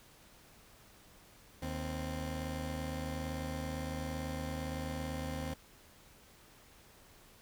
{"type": "tone pair together", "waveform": "20% pulse", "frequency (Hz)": [77.78, 261.6], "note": ["D#2", "C4"], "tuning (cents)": [0, 0], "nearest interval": "octave + major sixth", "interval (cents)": 2100, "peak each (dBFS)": [-34, -36], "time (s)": [1.62, 5.54], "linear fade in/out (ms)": 5, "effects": ["pink hiss -60 dBFS RMS until 7.41 s"]}